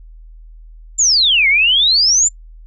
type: exponential two-way sweep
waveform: sine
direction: down then up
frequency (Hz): 7360 to 2093 to 7360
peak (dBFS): -9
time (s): 0.98-2.29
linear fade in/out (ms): 20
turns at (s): 1.48
effects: noise-tail reverb RT60 0.1 s tail -26 dB re dry + added 40 Hz sine -35 dBFS peak until 2.66 s